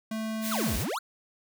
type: tone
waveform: square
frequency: 220 Hz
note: A3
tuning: in tune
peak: -31 dBFS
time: 0.11-0.76 s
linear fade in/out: 5 ms
type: high-pass noise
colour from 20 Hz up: white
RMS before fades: -35 dBFS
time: 0.41-0.87 s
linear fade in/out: 50 ms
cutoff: 1500 Hz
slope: 96 dB/octave
type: exponential two-way sweep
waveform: square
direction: down then up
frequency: 1568 to 51.91 to 1568 Hz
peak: -30 dBFS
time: 0.51-0.99 s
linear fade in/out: 10 ms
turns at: 0.76 s
effects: none